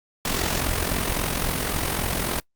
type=noise with amplitude modulation; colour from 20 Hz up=pink; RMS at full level=-22 dBFS; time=0.25-2.4 s; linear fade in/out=2 ms; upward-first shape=sine; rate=43.7 Hz; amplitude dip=60%; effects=noise-tail reverb RT60 0.1 s tail -22 dB re dry + Opus 48 kbps